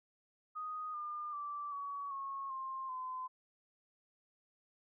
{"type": "tone with pitch steps", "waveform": "sine", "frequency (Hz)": [1244.5, 1204.9, 1166.5, 1129.4, 1093.5, 1058.7, 1025], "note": ["D#6", "D6", "D6", "C#6", "C#6", "C6", "C6"], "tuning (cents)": [0, 44, -12, 32, -24, 20, -36], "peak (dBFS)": -39, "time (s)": [0.55, 3.28], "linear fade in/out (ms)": 20, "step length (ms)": 390, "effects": []}